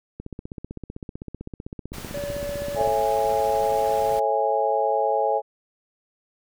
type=click train; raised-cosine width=3 ms; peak=-21 dBFS; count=43; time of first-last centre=0.2-2.875 s; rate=15.7 Hz
type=noise; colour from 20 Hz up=pink; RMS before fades=-38 dBFS; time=1.93-4.2 s; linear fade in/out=10 ms
type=tone; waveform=triangle; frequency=573 Hz; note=D5; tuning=43 cents flat; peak=-26 dBFS; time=2.14-2.88 s; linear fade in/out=5 ms
type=chord; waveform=sine; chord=A major seventh; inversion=none; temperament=just; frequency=440 / 550 / 660 / 825 Hz; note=A4 / C#5 / E5 / G#5; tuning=0 / -14 / +2 / -12 cents; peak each=-26 / -25 / -26 / -23 dBFS; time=2.75-5.42 s; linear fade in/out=50 ms
effects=none